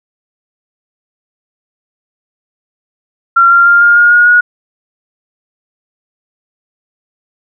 sine tone with pitch steps, 1373 / 1385.7 / 1398.6 / 1411.6 / 1424.7 / 1437.9 / 1451.3 Hz, F6 / F6 / F6 / F6 / F6 / F#6 / F#6, -30 / -14 / +2 / +18 / +34 / -50 / -34 cents, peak -3 dBFS, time 3.36-4.41 s, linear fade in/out 10 ms, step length 150 ms, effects none

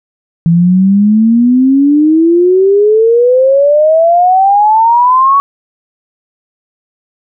sine exponential sweep, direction up, 164.81 to 1130 Hz, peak -4 dBFS, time 0.46-5.4 s, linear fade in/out 0 ms, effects none

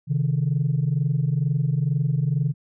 sine tone pair together, 133.1 / 155.27 Hz, C3 / D#3, +30 / -3 cents, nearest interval minor third, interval 267 cents, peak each -21 dBFS, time 0.07-2.54 s, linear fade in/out 50 ms, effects tanh soft clip ceiling -14 dBFS

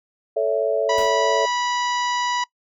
sine chord, A major, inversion none, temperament equal with one note detuned, 440 / 563.1 / 659.3 Hz, A4 / C#5 / E5, 0 / +27 / 0 cents, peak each -22 dBFS, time 0.36-1.46 s, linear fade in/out 10 ms
harmonic tone, 979 Hz, B5, 15 cents flat, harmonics 1 / 2 / 3 / 4 / 5 / 6 / 7, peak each -22 / -28 / -32 / -34 / -36 / -38 / -39 dBFS, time 0.89-2.44 s, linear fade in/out 5 ms
pink noise with exponential decay, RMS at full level -33 dBFS, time 0.98-1.23 s, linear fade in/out 0 ms, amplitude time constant 54 ms
effects noise-tail reverb RT60 0.1 s tail -22 dB re dry

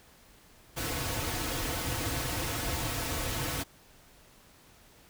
pink noise with comb filter, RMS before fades -33 dBFS, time 0.76-3.64 s, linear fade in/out 20 ms, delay 5 ms, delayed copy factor -0.7, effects pink hiss -58 dBFS RMS until 5.09 s

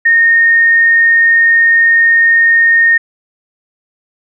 sine tone, 1842 Hz, A#6, 21 cents flat, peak -5 dBFS, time 0.05-2.98 s, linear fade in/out 10 ms, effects none

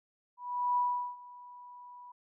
sine tone with ADSR envelope, 981 Hz, B5, 12 cents flat, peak -25 dBFS, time 0.37-2.12 s, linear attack 400 ms, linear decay 390 ms, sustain -22 dB, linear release 6 ms, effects none

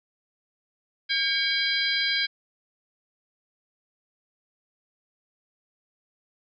harmonic tone with a mistuned harmonic, 806 Hz, G5, 48 cents sharp, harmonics 2 / 3 / 4 / 5 / 6, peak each -29 / -29 / -29 / -29 / -29 dBFS, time 1.09-2.27 s, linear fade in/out 20 ms, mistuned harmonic 3, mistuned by -120 cents, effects none

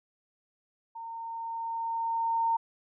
sine tone with level ramp, 915 Hz, A#5, 32 cents flat, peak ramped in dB -38 to -23 dBFS, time 0.95-2.57 s, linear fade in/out 10 ms, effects none

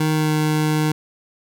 25% pulse tone with pitch glide, 155.56 to 153.86 Hz, D#3 to D#3, 0 to -19 cents, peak -13 dBFS, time 0-0.92 s, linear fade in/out 5 ms, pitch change -19 cents, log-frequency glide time 0.12-0.32 s, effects none

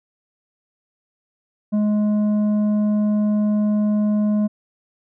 sine tone with tanh clipping, 210 Hz, G#3, 19 cents sharp, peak -17 dBFS, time 1.72-4.48 s, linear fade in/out 20 ms, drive 7 dB, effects none

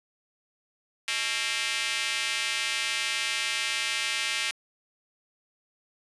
square tone with high-pass filter, 123.47 Hz, B2, in tune, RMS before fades -29 dBFS, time 1.08-4.51 s, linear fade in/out 0 ms, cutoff 2400 Hz, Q 1.8, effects resampled to 24000 Hz + 9-bit

